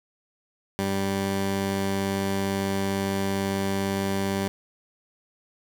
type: tone pair together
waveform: 15% pulse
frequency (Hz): 97.8 / 195.6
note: G2 / G3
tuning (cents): -4 / -4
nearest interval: octave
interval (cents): 1200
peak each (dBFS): -23 / -22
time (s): 0.79-4.48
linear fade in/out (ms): 0
effects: none